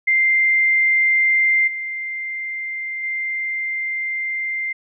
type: tone with level steps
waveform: sine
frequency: 2093 Hz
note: C7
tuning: in tune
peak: -13 / -24 / -21 dBFS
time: 0.07-4.73 s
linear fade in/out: 10 ms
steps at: 1.67 / 3.03 s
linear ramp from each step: 10 ms
effects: none